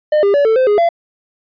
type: tone with pitch steps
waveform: triangle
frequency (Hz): 606 / 401.3 / 572 / 444.1 / 517 / 414.5 / 680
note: D#5 / G4 / D5 / A4 / C5 / G#4 / F5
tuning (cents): -46 / +41 / -46 / +16 / -21 / -3 / -46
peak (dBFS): -7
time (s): 0.12-0.89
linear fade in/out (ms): 5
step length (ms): 110
effects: resampled to 11025 Hz